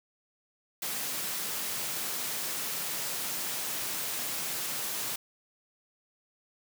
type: high-pass noise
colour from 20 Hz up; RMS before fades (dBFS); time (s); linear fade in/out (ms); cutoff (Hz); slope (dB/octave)
white; -34; 0.82-5.16; 5; 110; 48
effects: none